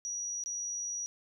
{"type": "tone with dropouts", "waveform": "sine", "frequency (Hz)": 5800, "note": "F#8", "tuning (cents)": -35, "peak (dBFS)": -34, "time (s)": [0.05, 1.06], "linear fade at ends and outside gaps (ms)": 0, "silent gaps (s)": [0.438, 0.46], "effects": []}